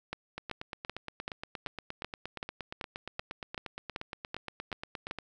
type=two click trains; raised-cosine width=0.3 ms; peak=-19 / -22 dBFS; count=14 / 42; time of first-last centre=0.13-5.111 / 0.38-5.187 s; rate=2.61 / 8.53 Hz; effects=none